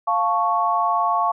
sine chord, F augmented, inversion none, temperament equal, 698.5 / 880 / 1108.7 Hz, F5 / A5 / C#6, 0 / 0 / 0 cents, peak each -22 / -23 / -20 dBFS, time 0.07-1.32 s, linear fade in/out 10 ms, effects none

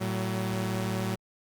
sawtooth tone pair together, 112 / 188.36 Hz, A2 / F#3, +31 / +31 cents, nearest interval major sixth, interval 900 cents, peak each -27 dBFS, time 0-1.16 s, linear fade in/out 20 ms, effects Opus 32 kbps

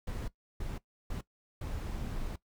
brown noise bursts at uneven times, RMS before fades -37 dBFS, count 4, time 0.07-0.28 / 0.6-0.78 / 1.1-1.21 / 1.61-2.36 s, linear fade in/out 5 ms, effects noise-tail reverb RT60 0.1 s tail -18 dB re dry

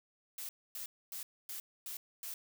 blue noise bursts, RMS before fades -43 dBFS, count 6, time 0.38-2.34 s, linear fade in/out 2 ms, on 110 ms, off 260 ms, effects none

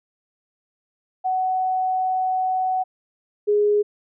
sine tone pair in turn, 747 / 415.1 Hz, F#5 / G#4, +16 / -1 cents, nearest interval minor seventh, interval 1017 cents, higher first, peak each -19 / -15 dBFS, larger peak second, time 1.24-2.84 / 3.47-3.83 s, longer first, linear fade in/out 20 ms, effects none

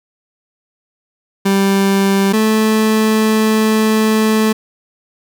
30% pulse tone pair in turn, 196 / 218 Hz, G3 / A3, 0 / -16 cents, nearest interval major second, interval 184 cents, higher second, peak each -8 dBFS, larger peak neither, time 1.45-2.33 / 2.33-4.53 s, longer second, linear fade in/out 10 ms, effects none

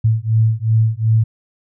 sine beating tone pair, 110 / 112.7 Hz, A2 / A2, 0 / +42 cents, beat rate 2.7 Hz, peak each -15 dBFS, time 0.04-1.24 s, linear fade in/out 10 ms, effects none

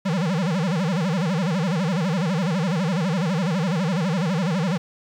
square tone with vibrato, 174.61 Hz, F3, in tune, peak -21 dBFS, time 0.05-4.78 s, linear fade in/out 10 ms, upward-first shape sine, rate 12 Hz, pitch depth 240 cents each way, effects low-pass 6000 Hz 12 dB/octave + 8-bit

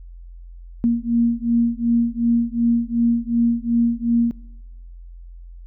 sine beating tone pair, 233.1 / 235.8 Hz, A#3 / A#3, 0 / +20 cents, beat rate 2.7 Hz, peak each -19 / -19 dBFS, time 0.84-4.31 s, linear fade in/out 0 ms, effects noise-tail reverb RT60 0.9 s tail -22 dB re dry + added 43 Hz sine -36 dBFS peak until 5.66 s

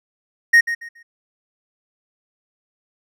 triangle tone with echo, 1864.7 Hz, A#6, in tune, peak -6 dBFS, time 0.53-0.61 s, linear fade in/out 10 ms, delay 140 ms, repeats 3, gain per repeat -12 dB, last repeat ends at 1.03 s, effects none

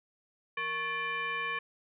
sine tone with frequency modulation, 1741 Hz, A6, 19 cents flat, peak -31 dBFS, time 0.57-1.59 s, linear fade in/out 5 ms, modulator 637 Hz, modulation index 1.4, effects none

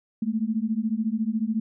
sine beating tone pair, 213.6 / 227.6 Hz, G#3 / A#3, +49 / -41 cents, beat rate 14 Hz, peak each -26 dBFS, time 0.22-1.6 s, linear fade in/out 5 ms, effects none

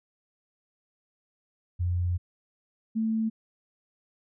sine tone pair in turn, 88.4 / 221.9 Hz, F2 / A3, +22 / +15 cents, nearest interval octave + major third, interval 1593 cents, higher second, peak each -24 dBFS, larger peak neither, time 1.79-2.18 / 2.95-3.3 s, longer first, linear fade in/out 20 ms, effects none

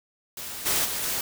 white noise with level steps, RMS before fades -36 / -24 / -30 / -28 dBFS, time 0.37-1.21 s, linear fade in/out 2 ms, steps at 0.65 / 0.84 / 1.02 s, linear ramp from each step 20 ms, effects none

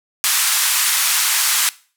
white band-pass noise, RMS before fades -17 dBFS, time 0.24-1.69 s, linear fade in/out 0 ms, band 1000 to 13000 Hz, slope 24 dB/octave, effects noise-tail reverb RT60 0.4 s tail -20 dB re dry

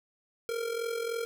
square tone with amplitude modulation, 463.1 Hz, A#4, 11 cents flat, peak -29 dBFS, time 0.49-1.25 s, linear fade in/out 0 ms, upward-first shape sine, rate 43.3 Hz, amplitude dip 65%, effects none

